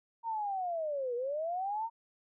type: linear two-way sweep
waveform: sine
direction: down then up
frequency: 932.3 to 470 to 932.3 Hz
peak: -32 dBFS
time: 0.23-1.9 s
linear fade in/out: 50 ms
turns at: 1.15 s
effects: none